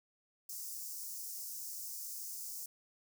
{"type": "high-pass noise", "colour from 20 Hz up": "white", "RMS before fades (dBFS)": -44, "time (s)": [0.49, 2.66], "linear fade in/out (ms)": 5, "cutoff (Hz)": 5100, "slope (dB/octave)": 48, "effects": []}